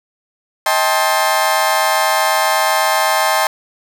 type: chord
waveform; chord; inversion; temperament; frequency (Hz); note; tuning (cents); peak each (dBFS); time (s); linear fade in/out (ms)
30% pulse; A half-diminished seventh; second; just; 633.6 / 792 / 880 / 1056; Eb5 / G5 / A5 / C6; +31 / +18 / 0 / +16; -16; 0.66-3.47; 2
effects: none